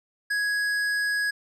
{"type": "tone with tanh clipping", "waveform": "triangle", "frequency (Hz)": 1665, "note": "G#6", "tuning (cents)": 4, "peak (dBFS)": -25, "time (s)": [0.3, 1.31], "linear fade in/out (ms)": 10, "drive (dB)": 16, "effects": []}